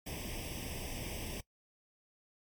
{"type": "noise with comb filter", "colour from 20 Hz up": "pink", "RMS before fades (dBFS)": -41, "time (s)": [0.06, 1.41], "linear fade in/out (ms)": 10, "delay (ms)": 0.36, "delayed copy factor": 0.95, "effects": ["noise-tail reverb RT60 0.1 s tail -20 dB re dry", "MP3 96 kbps"]}